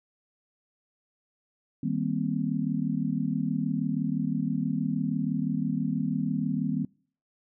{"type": "chord", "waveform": "sine", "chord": "C minor seventh", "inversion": "first", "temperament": "just", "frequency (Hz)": [156.98, 196.22, 235.5, 261.6], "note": ["Eb3", "G3", "Bb3", "C4"], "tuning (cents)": [16, 2, 18, 0], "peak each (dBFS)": -31, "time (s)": [1.83, 6.85], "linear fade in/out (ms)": 5, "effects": ["noise-tail reverb RT60 0.5 s tail -26 dB re dry"]}